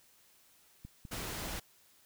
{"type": "clicks", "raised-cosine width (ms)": 5, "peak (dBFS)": -34, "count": 2, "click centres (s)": [0.85, 1.052]}
{"type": "noise", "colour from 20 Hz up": "pink", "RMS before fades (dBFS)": -40, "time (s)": [1.11, 1.6], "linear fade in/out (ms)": 10}
{"effects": ["white hiss -65 dBFS RMS until 2.05 s"]}